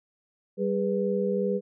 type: tone cluster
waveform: sine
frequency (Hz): 195.1 / 408.8 / 491.2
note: G3 / G#4 / B4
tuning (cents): -8 / -27 / -9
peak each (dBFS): -28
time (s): 0.57-1.61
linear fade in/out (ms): 50
effects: none